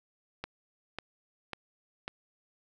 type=click train; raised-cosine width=0.3 ms; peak=-20 dBFS; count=4; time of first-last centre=0.44-2.079 s; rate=1.83 Hz; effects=none